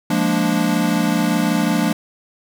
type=chord; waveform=square; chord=Bb dominant seventh; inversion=second; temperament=equal; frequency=174.61 / 207.7 / 233.1 / 293.7 Hz; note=F3 / Ab3 / Bb3 / D4; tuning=0 / 0 / 0 / 0 cents; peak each=-22 dBFS; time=0.1-1.93 s; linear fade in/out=5 ms; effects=none